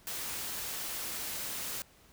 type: noise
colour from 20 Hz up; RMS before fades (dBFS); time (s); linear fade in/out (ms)
white; -38; 0.07-1.82; 0
effects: pink hiss -61 dBFS RMS until 2.12 s